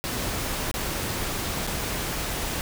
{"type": "noise with dropouts", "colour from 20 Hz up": "pink", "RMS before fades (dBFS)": -29, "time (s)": [0.04, 2.61], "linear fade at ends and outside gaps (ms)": 0, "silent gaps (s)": [[0.714, 0.741], [1.668, 1.674]], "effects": []}